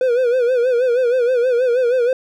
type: tone with vibrato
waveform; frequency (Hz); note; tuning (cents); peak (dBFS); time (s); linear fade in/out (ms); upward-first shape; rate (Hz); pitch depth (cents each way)
triangle; 493.9; B4; 0; -11; 0.01-2.13; 2; sine; 6.3; 92
effects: none